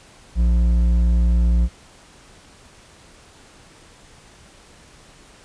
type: tone with hard clipping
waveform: triangle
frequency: 58.6 Hz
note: A#1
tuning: 10 cents sharp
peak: -15 dBFS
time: 0.35-1.69 s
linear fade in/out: 50 ms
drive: 10 dB
effects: pink hiss -48 dBFS RMS until 5.44 s + resampled to 22050 Hz